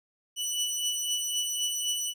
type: beating tone pair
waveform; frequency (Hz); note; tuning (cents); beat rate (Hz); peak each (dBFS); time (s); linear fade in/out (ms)
20% pulse; 2960 / 2963.9; F#7 / F#7; 0 / +2; 3.9; -29 / -24; 0.36-2.14; 50
effects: none